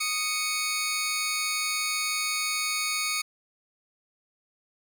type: tone pair together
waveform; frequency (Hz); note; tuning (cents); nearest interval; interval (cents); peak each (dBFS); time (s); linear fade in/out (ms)
15% pulse; 1244.5 / 2227; D#6 / C#7; 0 / +7; minor seventh; 1007; -25 / -21; 0-3.22; 10
effects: none